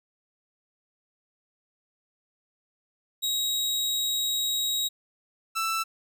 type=tone pair in turn; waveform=sawtooth; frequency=3810 / 1327.3 Hz; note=A#7 / E6; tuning=+37 / +12 cents; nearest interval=octave + tritone; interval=1825 cents; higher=first; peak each=-22 dBFS; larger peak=neither; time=3.22-4.89 / 5.55-5.84 s; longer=first; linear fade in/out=20 ms; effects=none